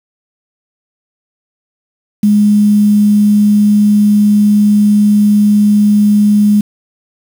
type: tone with quantisation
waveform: sine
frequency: 207.7 Hz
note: G#3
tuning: in tune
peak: -5 dBFS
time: 2.23-6.61 s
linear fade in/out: 5 ms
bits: 5
effects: none